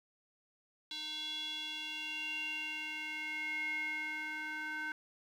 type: tone with band-pass filter sweep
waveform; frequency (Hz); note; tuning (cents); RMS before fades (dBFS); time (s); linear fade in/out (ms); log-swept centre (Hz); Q
square; 307.6; D#4; -20; -40; 0.91-4.92; 2; 3700 to 1700; 7.6
effects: 11-bit